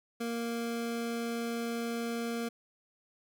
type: tone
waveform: 25% pulse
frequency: 233.1 Hz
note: A#3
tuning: in tune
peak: -29 dBFS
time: 0.2-2.49 s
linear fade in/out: 10 ms
effects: none